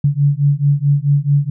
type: beating tone pair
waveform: sine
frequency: 140.8 / 145.4 Hz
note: C#3 / D3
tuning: +27 / -17 cents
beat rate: 4.6 Hz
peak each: -14 dBFS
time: 0.04-1.5 s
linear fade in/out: 5 ms
effects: none